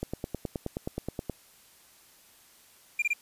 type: click train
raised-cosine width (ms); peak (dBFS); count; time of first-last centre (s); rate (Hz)
2; -18; 13; 0.03-1.297; 9.47
type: tone bursts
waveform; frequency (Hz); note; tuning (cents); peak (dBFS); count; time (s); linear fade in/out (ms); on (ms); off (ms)
triangle; 2395; D7; +33; -22; 3; 2.99-3.134; 5; 32; 24
effects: white hiss -58 dBFS RMS until 3.21 s + resampled to 32000 Hz